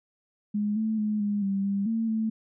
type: tone with pitch steps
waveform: sine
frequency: 208.1 / 219.5 / 212 / 205.4 / 196.2 / 198.9 / 225.5 / 220.7 Hz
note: G#3 / A3 / G#3 / G#3 / G3 / G3 / A3 / A3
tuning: +4 / -4 / +36 / -19 / +2 / +25 / +43 / +5 cents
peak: -24 dBFS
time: 0.54-2.3 s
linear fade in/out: 10 ms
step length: 220 ms
effects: none